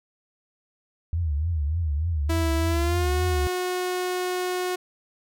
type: tone with vibrato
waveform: sine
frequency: 78.6 Hz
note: D#2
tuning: 18 cents sharp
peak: -22 dBFS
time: 1.13-3.47 s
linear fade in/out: 0 ms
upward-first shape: triangle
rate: 3.4 Hz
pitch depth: 200 cents each way
type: tone with pitch glide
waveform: sawtooth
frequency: 329.6 to 363.6 Hz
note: E4 to F#4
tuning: 0 to -30 cents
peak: -21 dBFS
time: 2.29-4.76 s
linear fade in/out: 10 ms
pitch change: +170 cents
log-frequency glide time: 2.66-3.13 s
effects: none